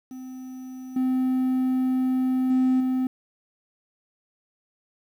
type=tone with level steps; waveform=triangle; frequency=257.6 Hz; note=C4; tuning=27 cents flat; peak=-33 / -18 / -15 / -19 dBFS; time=0.11-3.07 s; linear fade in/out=2 ms; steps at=0.96 / 2.5 / 2.8 s; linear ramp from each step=5 ms; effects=tanh soft clip ceiling -11 dBFS + 9-bit